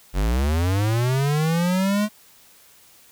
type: linear sweep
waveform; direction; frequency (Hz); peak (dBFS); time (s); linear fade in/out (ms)
square; up; 43.65 to 214.1; -19; 0.13-2.09; 50
effects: white hiss -52 dBFS RMS until 3.11 s